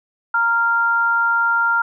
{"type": "tone pair together", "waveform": "sine", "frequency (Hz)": [930, 1392.3], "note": ["A#5", "F6"], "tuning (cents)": [-4, -6], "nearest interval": "perfect fifth", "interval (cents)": 698, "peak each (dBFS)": [-21, -15], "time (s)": [0.34, 1.82], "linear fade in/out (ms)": 5, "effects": []}